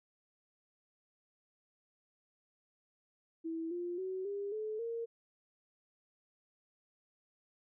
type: tone with pitch steps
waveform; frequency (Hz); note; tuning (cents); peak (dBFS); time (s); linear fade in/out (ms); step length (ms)
sine; 326.9 / 350.4 / 375.5 / 402.5 / 431.3 / 462.3; E4 / F4 / F#4 / G4 / A4 / A#4; -14 / +6 / +26 / +46 / -35 / -14; -36; 3.44-5.06; 20; 270
effects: none